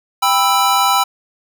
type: chord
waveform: square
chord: E minor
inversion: first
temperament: just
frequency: 791.1 / 988.9 / 1318.5 Hz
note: G5 / B5 / E6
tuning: +16 / +2 / 0 cents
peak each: -17 dBFS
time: 0.22-1.04 s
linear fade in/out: 10 ms
effects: none